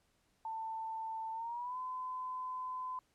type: tone with pitch glide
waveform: sine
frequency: 891 to 1017.6 Hz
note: A5 to C6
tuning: +22 to -48 cents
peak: -38 dBFS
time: 0.45-2.99 s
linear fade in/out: 2 ms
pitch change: +230 cents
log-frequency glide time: 1.33-1.78 s
effects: pink hiss -75 dBFS RMS until 3.14 s + low-pass 11000 Hz 12 dB/octave